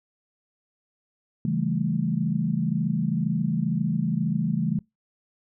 sine chord, A dominant seventh, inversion first, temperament just, 137.5 / 165 / 198 / 220 Hz, C#3 / E3 / G3 / A3, -14 / +2 / +18 / 0 cents, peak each -29 / -26 / -29 / -28 dBFS, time 1.45-4.79 s, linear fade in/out 2 ms, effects noise-tail reverb RT60 0.2 s tail -24 dB re dry

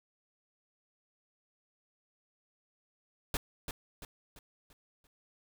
pink noise with echo, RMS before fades -32 dBFS, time 3.34-3.37 s, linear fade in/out 2 ms, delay 340 ms, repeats 5, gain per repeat -7 dB, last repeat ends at 5.07 s, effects none

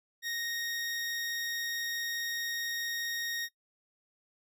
20% pulse tone, 1864.7 Hz, A#6, in tune, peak -28 dBFS, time 0.22-3.49 s, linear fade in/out 50 ms, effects noise-tail reverb RT60 0.1 s tail -21 dB re dry

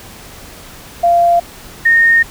sine tone pair in turn, 690 / 1842.1 Hz, F5 / A#6, -21 / -21 cents, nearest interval octave + perfect fourth, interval 1700 cents, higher second, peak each -7 / -6 dBFS, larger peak second, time 1.03-1.4 / 1.85-2.23 s, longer second, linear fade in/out 10 ms, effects pink hiss -35 dBFS RMS until 2.3 s

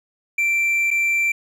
triangle tone with dropouts, 2349 Hz, D7, in tune, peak -15 dBFS, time 0.38-1.32 s, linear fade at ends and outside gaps 5 ms, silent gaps 0.906-0.911 s, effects none

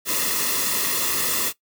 white noise with comb filter, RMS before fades -23 dBFS, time 0.05-1.53 s, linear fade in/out 50 ms, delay 1.3 ms, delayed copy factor -0.7, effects noise-tail reverb RT60 0.1 s tail -17 dB re dry

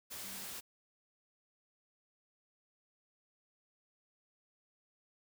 sine tone in noise, 196 Hz, G3, in tune, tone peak -56 dBFS, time 0.23-0.46 s, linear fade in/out 20 ms, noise white, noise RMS -45 dBFS, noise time 0.1-0.61 s, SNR -14 dB, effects none

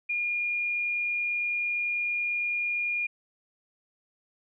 sine tone, 2423 Hz, D#7, 47 cents flat, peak -26 dBFS, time 0.09-3.07 s, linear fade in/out 10 ms, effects none

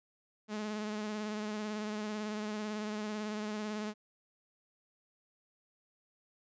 sawtooth tone with vibrato, 212.1 Hz, G#3, 37 cents sharp, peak -32 dBFS, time 0.48-3.94 s, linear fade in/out 50 ms, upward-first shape sine, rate 18 Hz, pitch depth 29 cents each way, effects resampled to 16000 Hz

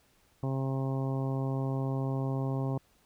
harmonic tone, 134 Hz, C3, 42 cents sharp, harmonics 1 / 2 / 3 / 4 / 5 / 6 / 7 / 8, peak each -30 / -36 / -40 / -42 / -44 / -46 / -47 / -48 dBFS, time 0.43-2.78 s, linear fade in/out 2 ms, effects pink hiss -67 dBFS RMS until 3.05 s

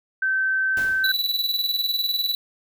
sine tone, 1544 Hz, G6, 27 cents flat, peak -19 dBFS, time 0.22-1.12 s, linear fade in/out 5 ms
pink noise with exponential decay, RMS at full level -33 dBFS, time 0.77-1.33 s, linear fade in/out 1 ms, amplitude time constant 120 ms
square tone with tremolo, 3951 Hz, B7, in tune, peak -20 dBFS, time 1.04-2.35 s, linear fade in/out 2 ms, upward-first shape square, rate 20 Hz, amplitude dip 55%
effects none

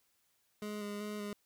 25% pulse tone with vibrato, 207.7 Hz, G#3, in tune, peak -35 dBFS, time 0.62-1.33 s, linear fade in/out 2 ms, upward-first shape square, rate 2.6 Hz, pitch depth 16 cents each way, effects white hiss -75 dBFS RMS until 1.45 s

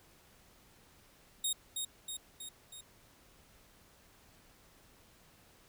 15% pulse tone with echo, 3729 Hz, A#7, in tune, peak -24 dBFS, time 1.44-1.53 s, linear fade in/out 5 ms, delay 320 ms, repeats 4, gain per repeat -4 dB, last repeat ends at 2.81 s, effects pink hiss -63 dBFS RMS until 5.68 s

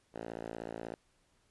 5% pulse tone with band-pass filter, 56.4 Hz, A1, 44 cents sharp, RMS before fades -43 dBFS, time 0.14-0.95 s, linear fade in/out 5 ms, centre 540 Hz, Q 0.64, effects pink hiss -72 dBFS RMS until 1.5 s + resampled to 24000 Hz

